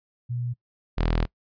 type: tone pair in turn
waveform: sine / sawtooth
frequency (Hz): 121.3 / 40.77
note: B2 / E1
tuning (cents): -31 / -18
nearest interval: octave + perfect fifth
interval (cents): 1887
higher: first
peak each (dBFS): -26 / -17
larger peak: second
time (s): 0.29-0.54 / 0.97-1.26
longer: second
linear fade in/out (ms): 20
effects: noise-tail reverb RT60 0.1 s tail -22 dB re dry + resampled to 11025 Hz